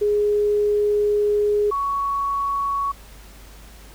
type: tone pair in turn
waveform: sine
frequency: 415.3 / 1117.1 Hz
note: G#4 / C#6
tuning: 0 / +13 cents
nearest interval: octave + perfect fourth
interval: 1713 cents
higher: second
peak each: -16 / -20 dBFS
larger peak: first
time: 0.01-1.71 / 1.71-2.92 s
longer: first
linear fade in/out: 10 ms
effects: added 50 Hz sine -42 dBFS peak until 3.94 s + pink hiss -47 dBFS RMS until 3.94 s